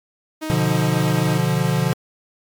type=tone; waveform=sawtooth; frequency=313.1 Hz; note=D#4; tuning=11 cents sharp; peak=-21 dBFS; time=0.41-1.39 s; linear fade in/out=20 ms
type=chord; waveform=square; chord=B diminished; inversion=none; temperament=equal; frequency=123.47 / 146.83 / 174.61 Hz; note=B2 / D3 / F3; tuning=0 / 0 / 0 cents; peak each=-23 / -21 / -22 dBFS; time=0.5-1.93 s; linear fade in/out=0 ms
effects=MP3 96 kbps